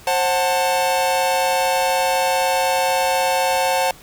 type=chord; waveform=45% pulse; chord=F# diminished; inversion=second; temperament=just; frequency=532.8 / 740 / 888 Hz; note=C5 / F#5 / A5; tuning=+31 / 0 / +16 cents; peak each=-21 dBFS; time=0.07-3.91 s; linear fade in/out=2 ms; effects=pink hiss -44 dBFS RMS until 4.02 s